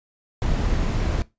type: noise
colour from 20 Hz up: brown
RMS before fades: -22 dBFS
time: 0.42-1.22 s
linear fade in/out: 0 ms
effects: noise-tail reverb RT60 0.2 s tail -18 dB re dry + resampled to 16000 Hz